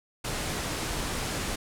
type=low-pass noise; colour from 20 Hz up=pink; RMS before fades=-32 dBFS; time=0.24-1.56 s; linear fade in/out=10 ms; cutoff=11000 Hz; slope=24 dB/octave; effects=none